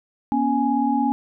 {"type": "tone cluster", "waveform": "sine", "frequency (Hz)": [240.5, 278.2, 833], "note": ["B3", "C#4", "G#5"], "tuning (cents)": [-46, 6, 5], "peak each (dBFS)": -22, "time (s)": [0.32, 1.12], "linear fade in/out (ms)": 0, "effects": []}